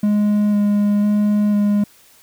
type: tone with vibrato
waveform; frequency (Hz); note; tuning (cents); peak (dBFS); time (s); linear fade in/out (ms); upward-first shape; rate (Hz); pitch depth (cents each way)
triangle; 206.9; G#3; -6; -11; 0.03-1.84; 5; square; 1; 10
effects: white hiss -50 dBFS RMS until 2.22 s